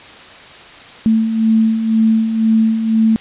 sine beating tone pair, 220.6 / 222.6 Hz, A3 / A3, +5 / +20 cents, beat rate 2 Hz, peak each -19 / -11 dBFS, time 1.06-3.16 s, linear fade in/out 0 ms, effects white hiss -37 dBFS RMS until 3.2 s + resampled to 8000 Hz

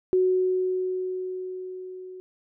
sine tone with level ramp, 370 Hz, F#4, in tune, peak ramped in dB -17 to -38 dBFS, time 0.13-2.2 s, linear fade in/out 0 ms, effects none

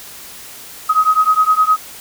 sine beating tone pair, 1259 / 1268.7 Hz, D#6 / D#6, +20 / +33 cents, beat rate 9.7 Hz, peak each -13 dBFS, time 0.89-1.77 s, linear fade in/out 10 ms, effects white hiss -35 dBFS RMS until 2 s

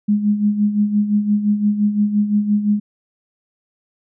sine tone with tremolo, 207.7 Hz, G#3, in tune, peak -11 dBFS, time 0.08-2.8 s, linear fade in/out 10 ms, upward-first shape sine, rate 5.8 Hz, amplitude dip 65%, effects none

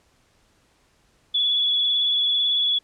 sine tone with vibrato, 3408 Hz, G#7, 44 cents sharp, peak -18 dBFS, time 1.34-2.79 s, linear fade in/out 10 ms, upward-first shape sine, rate 18 Hz, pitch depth 26 cents each way, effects pink hiss -62 dBFS RMS until 2.83 s + low-pass 9000 Hz 12 dB/octave

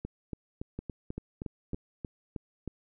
two click trains, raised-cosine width 3 ms, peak -23 / -23 dBFS, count 7 / 7, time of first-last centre 0.05-1.745 / 0.79-2.677 s, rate 3.54 / 3.18 Hz, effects none

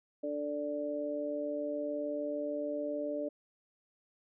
harmonic tone, 146.83 Hz, D3, in tune, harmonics 2 / 3 / 4, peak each -38 / -42 / -35 dBFS, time 0.23-3.29 s, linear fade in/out 10 ms, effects none

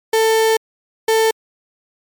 35% pulse tone pair in turn, 444.4 / 444.4 Hz, A4 / A4, +17 / +17 cents, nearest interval unison, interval 0 cents, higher neither, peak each -10 dBFS, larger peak neither, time 0.13-0.57 / 1.08-1.31 s, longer first, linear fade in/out 5 ms, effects MP3 96 kbps

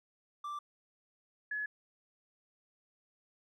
triangle / sine tone pair in turn, 1174.7 / 1698.7 Hz, D6 / G#6, 0 / +39 cents, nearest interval tritone, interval 639 cents, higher second, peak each -36 / -34 dBFS, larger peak second, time 0.44-0.59 / 1.51-1.66 s, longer neither, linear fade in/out 5 ms, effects none

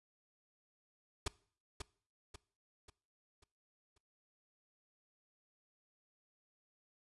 pink noise with echo, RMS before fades -36 dBFS, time 1.26-1.28 s, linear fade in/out 5 ms, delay 540 ms, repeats 5, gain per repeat -7 dB, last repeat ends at 3.98 s, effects noise-tail reverb RT60 0.5 s tail -22 dB re dry + resampled to 24000 Hz

